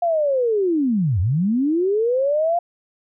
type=linear two-way sweep; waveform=sine; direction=down then up; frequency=704 to 82.41 to 704 Hz; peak=-16 dBFS; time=0.02-2.59 s; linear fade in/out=5 ms; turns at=1.2 s; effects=none